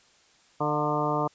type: harmonic tone with a mistuned harmonic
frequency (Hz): 150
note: D3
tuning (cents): +37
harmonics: 1 / 2 / 3 / 4 / 5 / 6 / 7 / 8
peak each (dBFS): -32 / -32 / -32 / -32 / -32 / -32 / -32 / -32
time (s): 0.6-1.28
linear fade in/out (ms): 10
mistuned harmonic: 5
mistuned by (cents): -48
effects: white hiss -60 dBFS RMS until 1.34 s + resampled to 16000 Hz